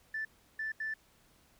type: tone bursts at uneven times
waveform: sine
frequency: 1760 Hz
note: A6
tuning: in tune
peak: -33 dBFS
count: 3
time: 0.14-0.25 / 0.59-0.72 / 0.8-0.94 s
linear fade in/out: 5 ms
effects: tanh soft clip ceiling -29 dBFS + pink hiss -66 dBFS RMS until 1.59 s